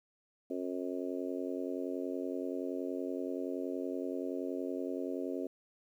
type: harmonic tone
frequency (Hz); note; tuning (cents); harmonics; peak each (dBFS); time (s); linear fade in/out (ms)
90.6; F#2; -36; 3 / 4 / 5 / 6 / 7; -38 / -40 / -42 / -44 / -45; 0.5-5.47; 5
effects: 11-bit